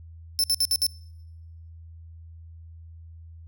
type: tone bursts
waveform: sawtooth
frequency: 5300 Hz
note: E8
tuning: 9 cents sharp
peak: -17 dBFS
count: 5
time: 0.39-0.866 s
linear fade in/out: 0 ms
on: 48 ms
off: 59 ms
effects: noise-tail reverb RT60 1.0 s tail -26 dB re dry + added 82 Hz sine -42 dBFS peak until 3.47 s